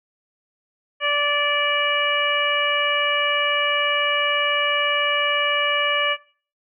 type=harmonic tone; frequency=582 Hz; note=D5; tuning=16 cents flat; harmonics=1 / 2 / 3 / 4 / 5; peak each=-25 / -25 / -25 / -25 / -25 dBFS; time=1-6.17 s; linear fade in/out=50 ms; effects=noise-tail reverb RT60 0.4 s tail -17 dB re dry